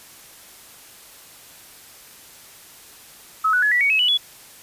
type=tone with pitch steps; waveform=sine; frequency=1287 / 1478.4 / 1698.2 / 1950.7 / 2241 / 2574 / 2957 / 3396 Hz; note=E6 / F#6 / G#6 / B6 / C#7 / E7 / F#7 / G#7; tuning=-42 / -2 / +38 / -22 / +18 / -42 / -2 / +38 cents; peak=-15 dBFS; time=3.44-4.176 s; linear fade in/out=10 ms; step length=92 ms; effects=white hiss -45 dBFS RMS until 4.62 s + resampled to 32000 Hz